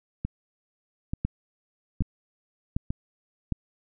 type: two click trains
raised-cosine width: 5 ms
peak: -16 / -13 dBFS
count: 4 / 4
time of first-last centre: 0.25-2.905 / 1.25-3.523 s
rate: 1.13 / 1.32 Hz
effects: none